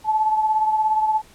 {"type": "beating tone pair", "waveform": "sine", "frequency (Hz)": [865, 882], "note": ["A5", "A5"], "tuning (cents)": [-30, 4], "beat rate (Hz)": 17, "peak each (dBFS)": [-17, -26], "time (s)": [0.04, 1.22], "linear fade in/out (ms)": 50, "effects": ["pink hiss -50 dBFS RMS until 1.34 s", "low-pass 12000 Hz 12 dB/octave"]}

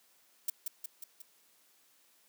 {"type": "noise with echo", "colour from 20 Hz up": "violet", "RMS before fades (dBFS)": -31, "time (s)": [0.48, 0.5], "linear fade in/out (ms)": 5, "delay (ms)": 180, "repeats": 4, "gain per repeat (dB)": -4, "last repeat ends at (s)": 1.22, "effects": ["white hiss -67 dBFS RMS until 2.28 s", "high-pass 200 Hz 12 dB/octave"]}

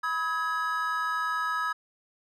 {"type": "chord", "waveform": "triangle", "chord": "G# minor", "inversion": "first", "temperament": "equal with one note detuned", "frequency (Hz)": [987.8, 1275.8, 1661.2], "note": ["B5", "D#6", "G#6"], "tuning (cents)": [0, 43, 0], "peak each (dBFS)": [-33, -27, -30], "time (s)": [0.03, 1.73], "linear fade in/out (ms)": 10, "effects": []}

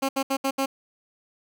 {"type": "tone bursts at uneven times", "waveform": "15% pulse", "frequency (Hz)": 270.4, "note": "C#4", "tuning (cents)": -43, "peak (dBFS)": -16, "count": 5, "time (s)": [[0.02, 0.09], [0.16, 0.23], [0.3, 0.37], [0.44, 0.51], [0.58, 0.66]], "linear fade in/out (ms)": 10, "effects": []}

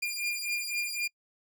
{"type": "beating tone pair", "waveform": "sawtooth", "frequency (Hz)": [2404, 2407.9], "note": ["D7", "D7"], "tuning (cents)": [40, 43], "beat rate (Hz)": 3.9, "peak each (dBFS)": [-30, -30], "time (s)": [0.02, 1.08], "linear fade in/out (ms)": 10, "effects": ["noise-tail reverb RT60 0.1 s tail -26 dB re dry"]}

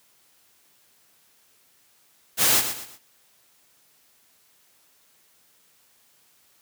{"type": "noise with echo", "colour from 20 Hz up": "white", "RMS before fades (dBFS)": -19, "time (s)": [2.37, 2.63], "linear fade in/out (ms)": 50, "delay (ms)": 120, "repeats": 3, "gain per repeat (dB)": -9, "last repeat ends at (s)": 2.99, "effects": ["white hiss -61 dBFS RMS until 6.61 s", "high-pass 80 Hz 12 dB/octave"]}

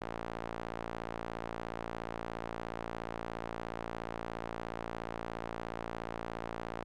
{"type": "tone with band-pass filter", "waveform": "sawtooth", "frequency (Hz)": 57, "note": "A#1", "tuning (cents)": -38, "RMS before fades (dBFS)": -41, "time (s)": [0.01, 6.84], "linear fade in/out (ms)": 5, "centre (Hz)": 860, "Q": 0.74, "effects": []}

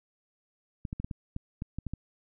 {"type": "clicks", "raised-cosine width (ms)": 5, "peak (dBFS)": -22, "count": 10, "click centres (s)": [0.852, 0.929, 1, 1.045, 1.112, 1.364, 1.621, 1.786, 1.867, 1.936], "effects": []}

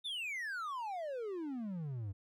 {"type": "exponential sweep", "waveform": "triangle", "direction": "down", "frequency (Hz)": [3677, 92.5], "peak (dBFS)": -36, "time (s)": [0.04, 2.13], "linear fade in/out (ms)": 20, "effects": []}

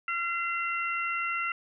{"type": "harmonic tone", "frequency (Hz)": 684, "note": "F5", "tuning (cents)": -36, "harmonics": [2, 3, 4], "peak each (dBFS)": [-31, -33, -34], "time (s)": [0.08, 1.52], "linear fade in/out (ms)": 2, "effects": []}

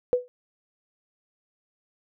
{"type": "tone with exponential decay", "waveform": "sine", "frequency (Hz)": 495.2, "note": "B4", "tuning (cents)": 5, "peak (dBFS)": -14, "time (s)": [0.13, 0.28], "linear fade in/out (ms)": 0, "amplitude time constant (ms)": 32, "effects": []}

